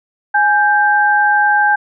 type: tone pair together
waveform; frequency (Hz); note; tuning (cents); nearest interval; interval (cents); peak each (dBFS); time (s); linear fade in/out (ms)
sine; 832.3 / 1573; G#5 / G6; +4 / +6; major seventh; 1102; -12; 0.34-1.76; 10
effects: none